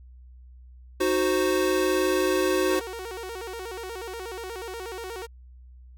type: chord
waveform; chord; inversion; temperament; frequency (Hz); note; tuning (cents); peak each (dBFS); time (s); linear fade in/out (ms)
square; C diminished; first; equal; 311.1 / 370 / 523.3; Eb4 / Gb4 / C5; 0 / 0 / 0; -29 / -24 / -28; 1-2.8; 10
type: tone with vibrato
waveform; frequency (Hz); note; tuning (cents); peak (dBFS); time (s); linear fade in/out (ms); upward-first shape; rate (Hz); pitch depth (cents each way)
sawtooth; 415.3; G#4; 0; -30; 2.69-5.27; 20; square; 8.3; 190
effects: added 62 Hz sine -45 dBFS peak until 5.97 s